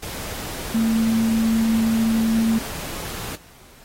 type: tone in noise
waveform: sine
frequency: 224.7 Hz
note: A3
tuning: 37 cents sharp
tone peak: -16 dBFS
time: 0.74-2.59 s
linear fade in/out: 10 ms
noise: pink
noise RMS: -32 dBFS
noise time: 0.02-3.36 s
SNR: +13 dB
effects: pink hiss -49 dBFS RMS until 3.84 s + AAC 48 kbps